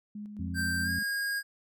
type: tone with tremolo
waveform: sine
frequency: 208.5 Hz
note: G#3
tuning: 7 cents sharp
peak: -37 dBFS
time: 0.15-1.03 s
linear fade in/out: 5 ms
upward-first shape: square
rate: 4.6 Hz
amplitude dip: 35%
type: harmonic tone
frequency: 87.5 Hz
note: F2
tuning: 4 cents sharp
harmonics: 1 / 2 / 3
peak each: -35 / -38 / -40 dBFS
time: 0.39-0.99 s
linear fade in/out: 5 ms
type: tone with pitch glide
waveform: square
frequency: 1568 to 1629.9 Hz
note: G6 to G#6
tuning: 0 to -33 cents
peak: -30 dBFS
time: 0.54-1.43 s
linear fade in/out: 50 ms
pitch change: +67 cents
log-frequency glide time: 0.83-0.9 s
effects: none